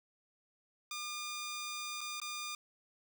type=tone with dropouts; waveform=10% pulse; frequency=1208 Hz; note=D6; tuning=48 cents sharp; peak=-31 dBFS; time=0.91-2.55 s; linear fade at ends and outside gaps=2 ms; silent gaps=2.008-2.012 / 2.201-2.216 s; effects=none